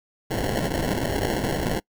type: noise with sample-and-hold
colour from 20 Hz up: blue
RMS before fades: -25 dBFS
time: 0.3-1.8 s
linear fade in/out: 10 ms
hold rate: 1225 Hz
effects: noise-tail reverb RT60 0.1 s tail -25 dB re dry